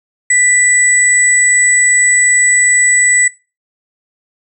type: tone pair together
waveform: sine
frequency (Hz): 1975.5 / 7902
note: B6 / B8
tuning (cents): 0 / 0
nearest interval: 2 octaves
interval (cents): 2400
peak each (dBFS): -10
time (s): 0.3-3.28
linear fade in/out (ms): 5
effects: noise-tail reverb RT60 0.3 s tail -21 dB re dry